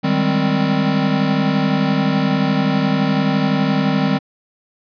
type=chord; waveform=square; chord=Ab major seventh; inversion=second; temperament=equal; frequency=155.56 / 196 / 207.7 / 261.6 Hz; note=Eb3 / G3 / Ab3 / C4; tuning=0 / 0 / 0 / 0 cents; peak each=-21 / -20 / -24 / -20 dBFS; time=0.03-4.19 s; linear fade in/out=20 ms; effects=resampled to 11025 Hz